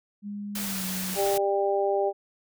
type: tone with pitch glide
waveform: sine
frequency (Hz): 204.5 to 186.45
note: G#3 to F#3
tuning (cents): -26 to +14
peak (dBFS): -32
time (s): 0.22-1.18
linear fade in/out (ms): 50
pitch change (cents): -160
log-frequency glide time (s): 0.58-0.83
type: noise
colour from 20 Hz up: white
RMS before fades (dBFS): -33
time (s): 0.55-1.38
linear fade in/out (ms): 5
type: harmonic tone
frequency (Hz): 198.4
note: G3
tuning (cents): +21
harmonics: 2 / 3 / 4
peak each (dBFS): -25 / -27 / -28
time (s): 1.15-2.13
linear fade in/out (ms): 50
effects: none